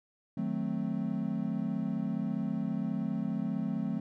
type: chord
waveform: triangle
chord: D# diminished seventh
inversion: none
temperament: equal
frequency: 155.56 / 185 / 220 / 261.6 Hz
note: D#3 / F#3 / A3 / C4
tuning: 0 / 0 / 0 / 0 cents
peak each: -37 / -33 / -32 / -35 dBFS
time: 0.37-4 s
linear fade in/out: 5 ms
effects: none